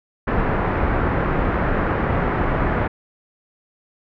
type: low-pass noise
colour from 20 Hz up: pink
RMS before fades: -20 dBFS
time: 0.27-2.88 s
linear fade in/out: 10 ms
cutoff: 1800 Hz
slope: 24 dB/octave
effects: none